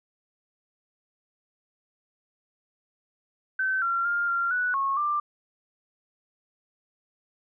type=tone with pitch steps; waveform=sine; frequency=1535 / 1372 / 1404 / 1383 / 1478 / 1094 / 1185 Hz; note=G6 / F6 / F6 / F6 / F#6 / C#6 / D6; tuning=-37 / -31 / +9 / -17 / -2 / -23 / +15 cents; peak=-23 dBFS; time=3.59-5.2 s; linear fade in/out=5 ms; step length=230 ms; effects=none